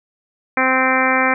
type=harmonic tone; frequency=260 Hz; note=C4; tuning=11 cents flat; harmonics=1 / 2 / 3 / 4 / 5 / 6 / 7 / 8 / 9; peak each=-22 / -22 / -22 / -22 / -22 / -22 / -22 / -22 / -22 dBFS; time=0.57-1.34 s; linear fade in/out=2 ms; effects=none